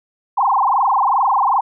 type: tone with frequency modulation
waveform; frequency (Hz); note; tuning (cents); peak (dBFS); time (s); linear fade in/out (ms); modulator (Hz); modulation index
sine; 932.3; A#5; 0; -12; 0.37-1.61; 10; 22.5; 7.1
effects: none